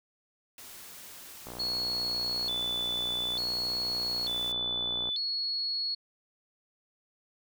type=noise; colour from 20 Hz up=white; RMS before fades=-47 dBFS; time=0.58-4.52 s; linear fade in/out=2 ms
type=click train; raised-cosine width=1 ms; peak=-28 dBFS; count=220; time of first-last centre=1.47-5.09 s; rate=60.5 Hz
type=tone with vibrato; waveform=sine; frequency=3895 Hz; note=B7; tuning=25 cents flat; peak=-29 dBFS; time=1.59-5.95 s; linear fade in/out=10 ms; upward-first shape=square; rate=0.56 Hz; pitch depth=190 cents each way
effects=none